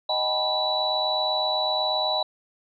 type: tone cluster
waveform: sine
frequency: 621 / 762 / 850 / 984 / 3939 Hz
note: D#5 / G5 / G#5 / B5 / B7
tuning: -3 / -49 / +40 / -7 / -5 cents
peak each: -28 / -29 / -33 / -32 / -25 dBFS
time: 0.09-2.23 s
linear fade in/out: 5 ms
effects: none